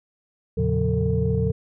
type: tone cluster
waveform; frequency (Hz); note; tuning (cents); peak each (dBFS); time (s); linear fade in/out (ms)
sine; 80.5 / 112.7 / 137.2 / 178.1 / 449.2; E2 / A2 / C#3 / F3 / A4; -41 / +42 / -17 / +34 / +36; -25; 0.57-1.52; 10
effects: tanh soft clip ceiling -10 dBFS